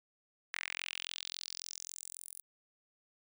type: tone with high-pass filter sweep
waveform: sawtooth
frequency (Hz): 43.65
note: F1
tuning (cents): 0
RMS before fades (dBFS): -44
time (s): 0.53-2.42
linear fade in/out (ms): 10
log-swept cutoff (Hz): 1900 to 11000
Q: 3.4
effects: none